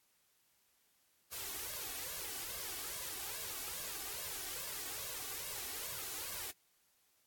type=noise with flanger; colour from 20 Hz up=white; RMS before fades=-43 dBFS; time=1.31-6.52 s; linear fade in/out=20 ms; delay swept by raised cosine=1.8 to 2.7 ms; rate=2.4 Hz; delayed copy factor=+0.7; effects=white hiss -74 dBFS RMS until 7.26 s + AAC 64 kbps